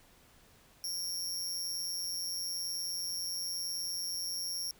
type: tone with amplitude modulation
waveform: sawtooth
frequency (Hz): 5530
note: F8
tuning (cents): -18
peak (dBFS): -28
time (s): 0.84-4.71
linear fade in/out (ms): 2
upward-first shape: sine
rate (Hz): 179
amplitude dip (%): 95
effects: pink hiss -62 dBFS RMS until 4.79 s